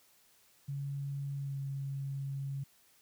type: tone with pitch glide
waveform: sine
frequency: 140 to 137.67 Hz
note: C#3 to C#3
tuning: +18 to -12 cents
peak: -35 dBFS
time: 0.68-2.64 s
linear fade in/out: 10 ms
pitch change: -30 cents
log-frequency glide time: 1.36-1.58 s
effects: white hiss -66 dBFS RMS until 3.01 s